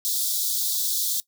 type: high-pass noise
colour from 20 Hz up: white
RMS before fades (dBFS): -25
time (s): 0.05-1.2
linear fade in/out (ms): 0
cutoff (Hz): 3400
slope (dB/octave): 96
effects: noise-tail reverb RT60 0.1 s tail -19 dB re dry